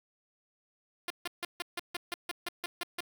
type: tone bursts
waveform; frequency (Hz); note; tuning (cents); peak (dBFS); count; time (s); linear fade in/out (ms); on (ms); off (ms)
5% pulse; 349.2; F4; 0; -22; 12; 1.08-3.006; 2; 23; 150
effects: none